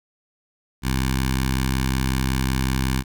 10% pulse tone with notch filter, 65.41 Hz, C2, in tune, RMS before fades -22 dBFS, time 0.82-3.04 s, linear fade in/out 50 ms, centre 500 Hz, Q 0.51, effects none

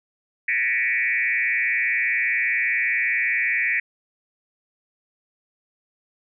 sine tone with frequency modulation, 2100 Hz, C7, 6 cents sharp, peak -19 dBFS, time 0.48-3.8 s, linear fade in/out 5 ms, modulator 125 Hz, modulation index 2.6, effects none

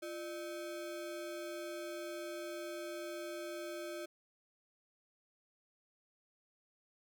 square ring-modulated tone, 474.3 Hz, A#4, 30 cents sharp, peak -39 dBFS, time 0.02-4.06 s, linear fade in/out 10 ms, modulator 129 Hz, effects none

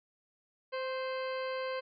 harmonic tone with a mistuned harmonic, 520 Hz, C5, 11 cents flat, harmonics 1 / 2 / 3 / 4 / 5 / 6 / 8 / 9, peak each -35 / -41 / -45 / -47 / -49 / -51 / -53 / -54 dBFS, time 0.72-1.81 s, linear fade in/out 20 ms, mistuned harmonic 2, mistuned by +24 cents, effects none

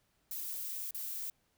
violet noise with dropouts, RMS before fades -40 dBFS, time 0.31-1.3 s, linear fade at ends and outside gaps 1 ms, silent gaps 0.908-0.946 s, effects pink hiss -75 dBFS RMS until 1.57 s

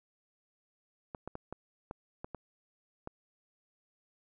clicks, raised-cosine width 1 ms, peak -26 dBFS, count 8, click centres 1.148 / 1.276 / 1.354 / 1.526 / 1.911 / 2.245 / 2.347 / 3.074 s, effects none

